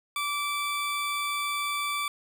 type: tone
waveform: 20% pulse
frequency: 1162 Hz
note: D6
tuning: 19 cents flat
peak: -23 dBFS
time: 0.16-2.08 s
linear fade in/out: 2 ms
effects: none